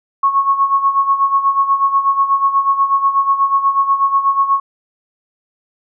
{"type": "tone with tremolo", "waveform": "sine", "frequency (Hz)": 1100, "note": "C#6", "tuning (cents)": -14, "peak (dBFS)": -8, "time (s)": [0.23, 4.6], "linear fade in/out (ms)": 5, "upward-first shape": "sine", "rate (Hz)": 8.2, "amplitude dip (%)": 70, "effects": []}